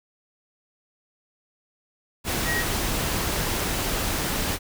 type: tone in noise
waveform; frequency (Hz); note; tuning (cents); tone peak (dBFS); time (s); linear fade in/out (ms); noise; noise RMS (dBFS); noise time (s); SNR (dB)
sine; 1897; A#6; +30; -25; 2.44-2.65; 50; pink; -26; 2.24-4.59; -2
effects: none